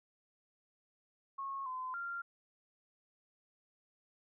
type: tone with pitch steps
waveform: sine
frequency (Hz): 1092 / 1024 / 1388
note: C#6 / C6 / F6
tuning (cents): -26 / -38 / -11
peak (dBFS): -38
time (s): 1.38-2.22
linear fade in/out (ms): 10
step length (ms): 280
effects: none